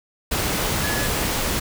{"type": "tone in noise", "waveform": "sine", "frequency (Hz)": 1698, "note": "G#6", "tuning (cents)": 38, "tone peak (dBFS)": -28, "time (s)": [0.83, 1.07], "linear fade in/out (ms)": 10, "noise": "pink", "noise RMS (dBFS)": -23, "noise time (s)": [0.31, 1.6], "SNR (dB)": -8, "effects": []}